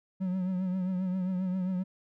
triangle tone with vibrato, 185 Hz, F#3, in tune, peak -26 dBFS, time 0.2-1.84 s, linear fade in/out 20 ms, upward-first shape triangle, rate 7.5 Hz, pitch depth 60 cents each way, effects none

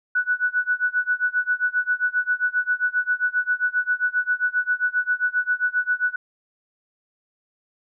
sine tone with tremolo, 1480 Hz, F#6, in tune, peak -16 dBFS, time 0.15-6.16 s, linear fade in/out 5 ms, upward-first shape sine, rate 7.5 Hz, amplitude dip 95%, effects none

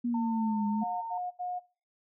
sine linear two-way sweep, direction down then up, 241.9 to 206.4 to 217.6 Hz, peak -27 dBFS, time 0.04-0.84 s, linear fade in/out 10 ms, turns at 0.67 s
sine tone with pitch glide, 902 to 911.4 Hz, A5 to A#5, +43 to -39 cents, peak -34 dBFS, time 0.14-1.18 s, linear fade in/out 5 ms, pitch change +18 cents, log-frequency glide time 0.56-0.82 s
sine tone bursts, 720 Hz, F#5, 47 cents flat, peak -32 dBFS, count 3, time 0.81-1.598 s, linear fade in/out 20 ms, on 210 ms, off 79 ms
effects noise-tail reverb RT60 0.4 s tail -23 dB re dry

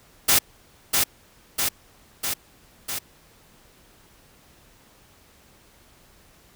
white noise with echo, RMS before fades -17 dBFS, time 0.28-0.39 s, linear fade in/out 10 ms, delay 650 ms, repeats 4, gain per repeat -3 dB, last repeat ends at 2.99 s, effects pink hiss -55 dBFS RMS until 6.55 s

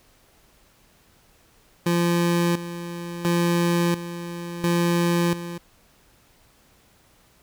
25% pulse tone with tremolo, 172.2 Hz, F3, 24 cents flat, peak -15 dBFS, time 1.86-5.58 s, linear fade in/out 5 ms, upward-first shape square, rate 0.72 Hz, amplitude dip 75%, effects pink hiss -58 dBFS RMS until 7.42 s

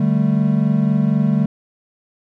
triangle chord, D suspended fourth, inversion none, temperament equal with one note detuned, 150.26 / 196 / 220 Hz, D3 / G3 / A3, +40 / 0 / 0 cents, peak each -16 dBFS, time 0-1.46 s, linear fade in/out 5 ms, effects none

